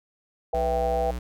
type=chord; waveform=sine; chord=E minor; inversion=second; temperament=equal; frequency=493.9 / 659.3 / 784 Hz; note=B4 / E5 / G5; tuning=0 / 0 / 0 cents; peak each=-27 dBFS; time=0.53-1.11 s; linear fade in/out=5 ms
type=tone; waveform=square; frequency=61 Hz; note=B1; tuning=21 cents flat; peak=-30 dBFS; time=0.54-1.19 s; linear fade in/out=5 ms
effects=none